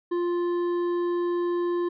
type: tone with hard clipping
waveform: triangle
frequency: 349.2 Hz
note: F4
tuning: in tune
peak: -25 dBFS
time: 0.11-1.89 s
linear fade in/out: 10 ms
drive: 11 dB
effects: resampled to 11025 Hz